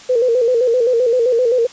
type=tone with vibrato; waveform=sine; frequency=483.3 Hz; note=B4; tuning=38 cents flat; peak=-11 dBFS; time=0.09-1.67 s; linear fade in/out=10 ms; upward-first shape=square; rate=7.7 Hz; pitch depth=79 cents each way; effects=white hiss -39 dBFS RMS until 1.72 s + resampled to 16000 Hz